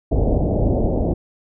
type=low-pass noise; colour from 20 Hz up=pink; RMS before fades=-18 dBFS; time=0.11-1.14 s; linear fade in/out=10 ms; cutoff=700 Hz; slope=48 dB/octave; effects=none

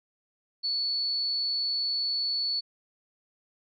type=tone; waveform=sine; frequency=4435 Hz; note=C#8; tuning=in tune; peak=-26 dBFS; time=0.63-2.61 s; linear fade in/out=20 ms; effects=none

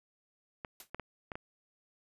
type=clicks; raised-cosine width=0.5 ms; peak=-25 dBFS; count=5; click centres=0.648 / 0.946 / 0.997 / 1.318 / 1.355 s
type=noise with exponential decay; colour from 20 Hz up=white; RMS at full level=-44 dBFS; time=0.8-0.9 s; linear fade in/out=2 ms; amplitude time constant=20 ms
effects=resampled to 32000 Hz

